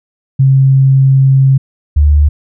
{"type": "tone pair in turn", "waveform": "sine", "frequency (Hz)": [134.5, 73.68], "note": ["C3", "D2"], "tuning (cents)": [48, 6], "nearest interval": "minor seventh", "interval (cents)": 1042, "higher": "first", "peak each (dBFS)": -4, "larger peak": "neither", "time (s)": [[0.39, 1.58], [1.96, 2.29]], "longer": "first", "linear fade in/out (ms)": 10, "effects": []}